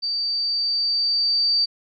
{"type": "tone with level ramp", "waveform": "sine", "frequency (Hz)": 4629, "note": "D8", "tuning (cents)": -26, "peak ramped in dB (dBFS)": [-22, -16], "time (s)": [0.02, 1.66], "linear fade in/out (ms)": 20, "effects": []}